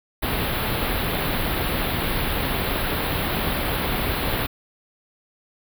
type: band-stop noise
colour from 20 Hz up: pink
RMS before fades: -24 dBFS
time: 0.22-4.47 s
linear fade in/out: 10 ms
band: 4200 to 11000 Hz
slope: 48 dB/octave
effects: none